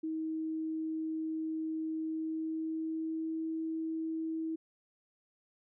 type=tone with pitch glide; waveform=sine; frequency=317.7 to 321.9 Hz; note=D#4 to E4; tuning=+36 to -41 cents; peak=-33 dBFS; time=0.03-4.56 s; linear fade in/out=10 ms; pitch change=+23 cents; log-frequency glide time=1.98-3.54 s; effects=none